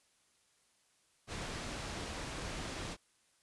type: low-pass noise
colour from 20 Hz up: pink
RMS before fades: -42 dBFS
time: 1.27-2.97 s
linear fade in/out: 50 ms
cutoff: 7300 Hz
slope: 12 dB/octave
effects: white hiss -72 dBFS RMS until 3.42 s + resampled to 24000 Hz